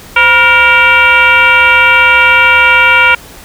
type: tone with frequency modulation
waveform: sine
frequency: 1864.7 Hz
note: A#6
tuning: in tune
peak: -3 dBFS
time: 0.16-3.15 s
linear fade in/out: 5 ms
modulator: 449 Hz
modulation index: 2.1
effects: pink hiss -33 dBFS RMS until 3.44 s